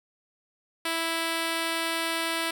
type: tone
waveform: 5% pulse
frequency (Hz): 329.6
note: E4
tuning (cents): 0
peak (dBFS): -15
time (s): 0.85-2.51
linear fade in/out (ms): 5
effects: none